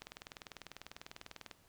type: click train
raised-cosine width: 0.2 ms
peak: -28 dBFS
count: 31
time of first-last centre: 0.02-1.513 s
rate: 20.1 Hz
effects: pink hiss -68 dBFS RMS until 1.68 s